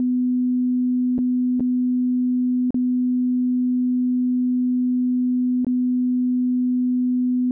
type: tone with dropouts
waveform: sine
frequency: 250 Hz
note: B3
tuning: 21 cents sharp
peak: -17 dBFS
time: 0-7.51 s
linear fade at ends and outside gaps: 1 ms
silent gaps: 1.181-1.188 / 1.597-1.605 / 2.706-2.744 / 5.647-5.667 s
effects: none